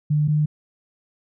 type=tone pair in turn; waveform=sine; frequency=149.9 / 151.03 Hz; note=D3 / D3; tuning=+36 / +49 cents; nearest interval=unison; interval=13 cents; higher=second; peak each=-16 dBFS; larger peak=neither; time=0.1-0.28 / 0.28-0.46 s; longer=neither; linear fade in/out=10 ms; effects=none